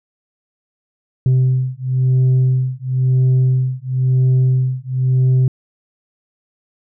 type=beating tone pair; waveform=sine; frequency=128.5 / 129.48 Hz; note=C3 / C3; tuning=-31 / -18 cents; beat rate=0.98 Hz; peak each=-13 dBFS; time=1.26-5.48 s; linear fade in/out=2 ms; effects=tanh soft clip ceiling -9 dBFS